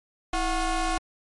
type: ring-modulated tone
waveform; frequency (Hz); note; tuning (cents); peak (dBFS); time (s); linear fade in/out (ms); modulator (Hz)
25% pulse; 355.1; F4; +29; -17; 0.33-0.98; 5; 383
effects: MP3 48 kbps